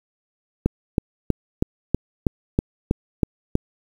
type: click train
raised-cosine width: 3 ms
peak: -4 dBFS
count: 10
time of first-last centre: 0.66-3.554 s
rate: 3.11 Hz
effects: 7-bit